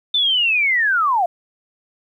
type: linear sweep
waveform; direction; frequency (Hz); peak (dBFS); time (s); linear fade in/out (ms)
sine; down; 3576 to 659.3; -14; 0.14-1.26; 5
effects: 9-bit